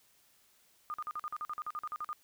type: tone bursts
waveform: sine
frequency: 1219 Hz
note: D#6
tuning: 36 cents flat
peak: -35 dBFS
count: 15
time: 0.9-2.13 s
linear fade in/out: 0 ms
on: 40 ms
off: 45 ms
effects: white hiss -67 dBFS RMS until 2.23 s